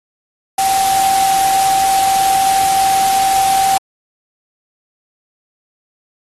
sine tone in noise, 775 Hz, G5, 20 cents flat, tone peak -12 dBFS, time 0.58-3.78 s, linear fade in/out 5 ms, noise white, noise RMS -20 dBFS, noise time 0.58-3.78 s, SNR +5 dB, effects AAC 32 kbps

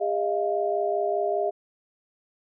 sine tone cluster, 404.9 / 626 / 691 Hz, G#4 / D#5 / F5, -44 / +10 / -19 cents, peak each -27 dBFS, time 0-1.51 s, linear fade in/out 20 ms, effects none

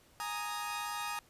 sawtooth chord, Ab suspended second, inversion none, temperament equal, 830.6 / 932.3 / 1244.5 Hz, Ab5 / Bb5 / Eb6, 0 / 0 / 0 cents, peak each -38 / -37 / -36 dBFS, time 0.2-1.19 s, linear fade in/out 0 ms, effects pink hiss -64 dBFS RMS until 1.29 s + resampled to 32000 Hz

